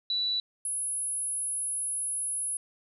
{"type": "tone pair in turn", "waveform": "sine", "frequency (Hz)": [3951, 10575], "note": ["B7", "E9"], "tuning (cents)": [0, 4], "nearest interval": "octave + perfect fourth", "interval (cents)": 1704, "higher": "second", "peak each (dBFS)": [-26, -29], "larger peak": "first", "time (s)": [[0.1, 0.4], [0.65, 2.57]], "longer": "second", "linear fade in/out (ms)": 2, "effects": []}